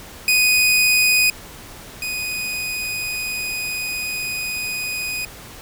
sawtooth tone pair in turn, 2489 / 2489 Hz, D#7 / D#7, 0 / 0 cents, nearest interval unison, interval 0 cents, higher neither, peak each -10 / -20 dBFS, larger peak first, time 0.28-1.3 / 2.02-5.25 s, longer second, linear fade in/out 2 ms, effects pink hiss -39 dBFS RMS until 5.61 s

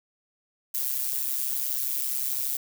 violet noise with amplitude modulation, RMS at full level -25 dBFS, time 0.74-2.57 s, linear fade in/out 5 ms, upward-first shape sine, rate 132 Hz, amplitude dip 80%, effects none

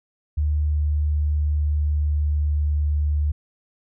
sine tone with pitch glide, 74.9 to 74.21 Hz, D2 to D2, +35 to +19 cents, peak -18 dBFS, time 0.37-3.32 s, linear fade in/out 10 ms, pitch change -16 cents, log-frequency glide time 0.52-2.82 s, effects none

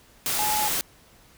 sine tone in noise, 847 Hz, G#5, 34 cents sharp, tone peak -25 dBFS, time 0.39-0.68 s, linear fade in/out 0 ms, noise white, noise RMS -26 dBFS, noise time 0.26-0.81 s, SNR -2 dB, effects pink hiss -55 dBFS RMS until 1.37 s

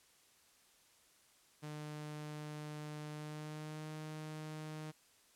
sawtooth tone with pitch glide, 150.8 to 154.68 Hz, D3 to D#3, +46 to -10 cents, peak -40 dBFS, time 1.62-4.92 s, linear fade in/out 20 ms, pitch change +44 cents, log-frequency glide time 3.1-3.88 s, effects white hiss -68 dBFS RMS until 5.35 s + low-pass 11000 Hz 12 dB/octave

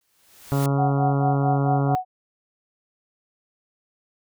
white noise with exponential growth, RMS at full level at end -33 dBFS, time 0.01-0.66 s, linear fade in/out 2 ms, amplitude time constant 140 ms
harmonic tone, 139.2 Hz, C#3, 8 cents sharp, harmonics 1 / 2 / 3 / 4 / 5 / 6 / 7 / 8 / 9 / 10, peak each -20 / -26 / -30 / -32 / -34 / -36 / -37 / -38 / -39 / -40 dBFS, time 0.52-1.95 s, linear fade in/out 0 ms
sine tone with tremolo, 740 Hz, F#5, in tune, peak -20 dBFS, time 0.78-2.05 s, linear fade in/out 5 ms, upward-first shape sine, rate 4.5 Hz, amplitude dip 100%
effects none

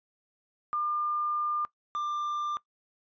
sine / triangle tone pair in turn, 1200 / 1190.3 Hz, D6 / D6, +37 / +23 cents, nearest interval unison, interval 14 cents, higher first, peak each -27 / -27 dBFS, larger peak neither, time 0.73-1.65 / 1.95-2.57 s, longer first, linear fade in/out 0 ms, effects noise-tail reverb RT60 0.1 s tail -20 dB re dry + resampled to 16000 Hz

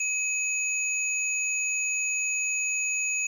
sine tone pair together, 2544 / 6792 Hz, D#7 / G#8, +38 / +38 cents, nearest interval octave + perfect fourth, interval 1700 cents, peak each -27 / -29 dBFS, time 0-3.27 s, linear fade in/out 5 ms, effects 9-bit

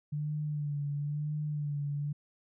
sine tone with vibrato, 147.3 Hz, D3, 6 cents sharp, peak -31 dBFS, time 0.12-2.13 s, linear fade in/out 10 ms, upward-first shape sine, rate 1 Hz, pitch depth 42 cents each way, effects none

